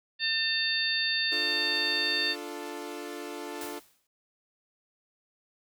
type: harmonic tone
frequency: 900 Hz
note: A5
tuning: 39 cents sharp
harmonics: 2 / 3 / 4 / 5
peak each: -31 / -33 / -31 / -30 dBFS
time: 0.19-2.36 s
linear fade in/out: 50 ms
type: chord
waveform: sawtooth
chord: D minor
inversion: none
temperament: equal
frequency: 293.7 / 349.2 / 440 Hz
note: D4 / F4 / A4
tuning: 0 / 0 / 0 cents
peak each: -37 dBFS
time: 1.31-3.8 s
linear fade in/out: 20 ms
type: noise with exponential decay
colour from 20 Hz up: white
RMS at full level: -39 dBFS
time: 3.61-4.07 s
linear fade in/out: 2 ms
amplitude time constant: 100 ms
effects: none